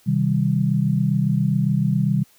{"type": "chord", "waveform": "sine", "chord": "C minor", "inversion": "none", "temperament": "equal with one note detuned", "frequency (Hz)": [130.81, 158.1, 196], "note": ["C3", "Eb3", "G3"], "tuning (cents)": [0, 28, 0], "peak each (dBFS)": -21, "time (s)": [0.06, 2.24], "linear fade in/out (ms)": 20, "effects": ["white hiss -56 dBFS RMS until 2.38 s"]}